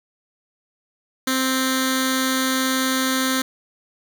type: tone with notch filter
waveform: 10% pulse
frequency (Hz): 261.6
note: C4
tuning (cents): 0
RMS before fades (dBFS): -21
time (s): 1.27-3.42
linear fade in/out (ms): 5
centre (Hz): 720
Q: 0.5
effects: none